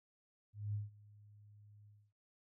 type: tone with ADSR envelope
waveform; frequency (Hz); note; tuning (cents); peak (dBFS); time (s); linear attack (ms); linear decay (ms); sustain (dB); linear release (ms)
sine; 103.9; G#2; +1; -35; 0.53-2.13; 210; 160; -23; 260
effects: none